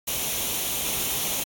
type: noise with comb filter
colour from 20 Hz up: white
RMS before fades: -27 dBFS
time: 0.07-1.44 s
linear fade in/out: 10 ms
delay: 0.31 ms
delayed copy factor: +0.55
effects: AAC 64 kbps